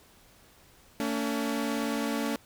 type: tone pair together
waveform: sawtooth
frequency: 225.3 / 283.9 Hz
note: A3 / C#4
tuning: +41 / +41 cents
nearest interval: major third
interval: 400 cents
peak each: -27 dBFS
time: 1-2.36 s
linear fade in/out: 0 ms
effects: pink hiss -58 dBFS RMS until 2.45 s